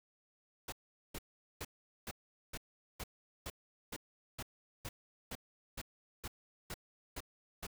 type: noise bursts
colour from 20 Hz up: pink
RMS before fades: -43 dBFS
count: 16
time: 0.68-7.668 s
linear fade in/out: 5 ms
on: 43 ms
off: 420 ms
effects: none